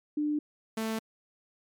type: tone pair in turn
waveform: sine / sawtooth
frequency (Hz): 298.3 / 221.8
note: D4 / A3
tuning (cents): +27 / +14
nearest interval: perfect fourth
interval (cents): 513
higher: first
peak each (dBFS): -26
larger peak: neither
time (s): 0.17-0.39 / 0.77-0.99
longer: neither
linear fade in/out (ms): 5
effects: MP3 96 kbps